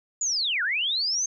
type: linear two-way sweep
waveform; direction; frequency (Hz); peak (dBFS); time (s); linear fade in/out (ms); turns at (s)
sine; down then up; 7040 to 1381 to 6410; -23; 0.21-1.26; 5; 0.63
effects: none